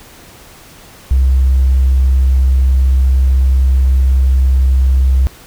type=tone; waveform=triangle; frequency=65.41 Hz; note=C2; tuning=in tune; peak=-3 dBFS; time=1.11-5.27 s; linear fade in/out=0 ms; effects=tanh soft clip ceiling -5 dBFS + pink hiss -39 dBFS RMS until 5.46 s